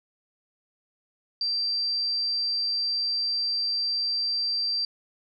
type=tone; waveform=sine; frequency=4699 Hz; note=D8; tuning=in tune; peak=-24 dBFS; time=1.41-4.85 s; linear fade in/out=2 ms; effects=none